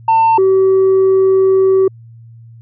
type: tone pair in turn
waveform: sine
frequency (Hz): 899 / 381.9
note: A5 / G4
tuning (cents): +37 / -45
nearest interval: octave + minor third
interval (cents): 1482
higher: first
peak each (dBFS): -5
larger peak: neither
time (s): 0.08-0.38 / 0.38-1.88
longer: second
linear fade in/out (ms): 5
effects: tanh soft clip ceiling -6 dBFS + added 115 Hz sine -35 dBFS peak until 2.61 s